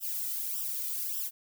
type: noise with flanger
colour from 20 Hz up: violet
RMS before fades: -34 dBFS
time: 0-1.31 s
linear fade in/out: 50 ms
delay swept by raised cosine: 0.45 to 1.85 ms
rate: 1.7 Hz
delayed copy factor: -0.85
effects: none